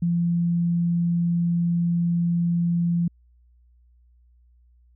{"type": "tone", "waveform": "sine", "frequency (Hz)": 171.4, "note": "F3", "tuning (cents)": -32, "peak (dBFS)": -19, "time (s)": [0.02, 3.08], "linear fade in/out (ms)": 5, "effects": ["added 60 Hz sine -54 dBFS peak until 4.95 s"]}